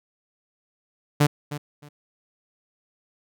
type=tone with echo; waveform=sawtooth; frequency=146.83 Hz; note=D3; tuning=in tune; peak=-11 dBFS; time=1.2-1.27 s; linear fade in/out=10 ms; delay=310 ms; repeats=2; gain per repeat=-14 dB; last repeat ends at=1.89 s; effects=none